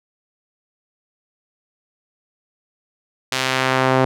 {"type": "tone with band-pass filter sweep", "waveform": "sawtooth", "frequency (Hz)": 130.81, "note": "C3", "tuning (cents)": 0, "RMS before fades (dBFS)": -18, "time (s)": [3.32, 4.05], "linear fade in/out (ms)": 2, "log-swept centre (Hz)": [4100, 670], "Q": 0.72, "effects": []}